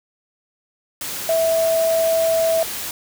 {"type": "tone in noise", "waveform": "sine", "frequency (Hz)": 655, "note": "E5", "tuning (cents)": -11, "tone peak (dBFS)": -15, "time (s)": [1.29, 2.63], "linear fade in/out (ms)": 2, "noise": "white", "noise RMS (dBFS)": -28, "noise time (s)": [1.01, 2.91], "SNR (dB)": 10, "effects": []}